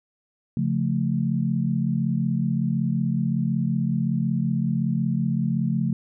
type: chord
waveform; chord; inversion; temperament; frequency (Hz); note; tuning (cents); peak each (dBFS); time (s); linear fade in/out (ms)
sine; Db augmented; none; equal; 138.59 / 174.61 / 220; Db3 / F3 / A3; 0 / 0 / 0; -25; 0.57-5.93; 2
effects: none